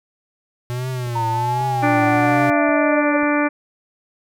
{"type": "tone with vibrato", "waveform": "square", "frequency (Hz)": 121, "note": "B2", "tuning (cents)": -35, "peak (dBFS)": -23, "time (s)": [0.7, 2.5], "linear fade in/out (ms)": 0, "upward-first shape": "triangle", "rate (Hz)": 1.3, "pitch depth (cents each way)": 130}
{"type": "click train", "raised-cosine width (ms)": 2, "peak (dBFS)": -25, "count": 5, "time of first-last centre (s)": [1.07, 3.232], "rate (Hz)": 1.85}
{"type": "linear sweep", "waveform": "sine", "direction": "down", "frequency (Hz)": [923, 571], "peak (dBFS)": -19, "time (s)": [1.15, 3.17], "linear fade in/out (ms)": 10}
{"type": "harmonic tone", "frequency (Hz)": 293.7, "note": "D4", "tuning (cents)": 0, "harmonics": [1, 2, 3, 4, 5, 6, 7, 8], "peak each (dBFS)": [-18, -22, -26, -25, -26, -27, -30, -27], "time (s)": [1.82, 3.49], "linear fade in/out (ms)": 20}
{"effects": []}